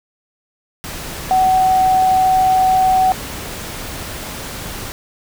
sine tone in noise, 751 Hz, F#5, 26 cents sharp, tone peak -10 dBFS, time 1.31-3.12 s, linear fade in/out 0 ms, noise pink, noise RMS -28 dBFS, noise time 0.84-4.92 s, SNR +15 dB, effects none

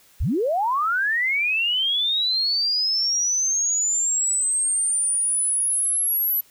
sine linear sweep, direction up, 30.87 to 11870 Hz, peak -19 dBFS, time 0.2-6.41 s, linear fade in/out 10 ms, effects white hiss -55 dBFS RMS until 6.5 s

